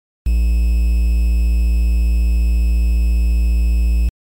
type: tone with quantisation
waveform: triangle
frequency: 57.3 Hz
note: A#1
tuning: 29 cents flat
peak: -9 dBFS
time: 0.26-4.09 s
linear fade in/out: 5 ms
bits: 6
effects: MP3 96 kbps